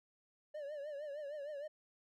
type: tone with vibrato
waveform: triangle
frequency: 584 Hz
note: D5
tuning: 10 cents flat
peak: -40 dBFS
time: 0.54-1.68 s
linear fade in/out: 10 ms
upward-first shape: triangle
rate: 6.5 Hz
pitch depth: 110 cents each way
effects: none